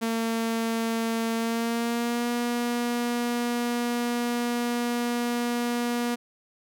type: tone with pitch glide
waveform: sawtooth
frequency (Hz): 227.5 to 239.8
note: A#3 to A#3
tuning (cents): -42 to +49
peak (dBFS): -21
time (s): 0.01-6.16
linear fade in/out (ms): 20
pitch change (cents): +91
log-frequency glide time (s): 1.35-2.29
effects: none